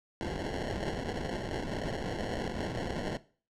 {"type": "noise with sample-and-hold", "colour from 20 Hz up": "white", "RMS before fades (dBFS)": -35, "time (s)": [0.21, 3.17], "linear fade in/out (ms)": 0, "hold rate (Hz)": 1225, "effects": ["noise-tail reverb RT60 0.4 s tail -18 dB re dry", "low-pass 6000 Hz 12 dB/octave"]}